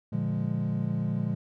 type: chord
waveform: triangle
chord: Bb dominant seventh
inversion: none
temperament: equal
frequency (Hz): 116.54 / 146.83 / 174.61 / 207.7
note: Bb2 / D3 / F3 / Ab3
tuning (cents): 0 / 0 / 0 / 0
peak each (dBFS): -30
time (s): 0.12-1.35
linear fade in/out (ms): 10
effects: none